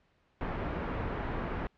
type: low-pass noise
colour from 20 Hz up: pink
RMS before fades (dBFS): -35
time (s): 0.41-1.67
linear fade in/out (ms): 0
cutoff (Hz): 1700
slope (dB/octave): 12
effects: pink hiss -70 dBFS RMS until 1.77 s + low-pass 3000 Hz 12 dB/octave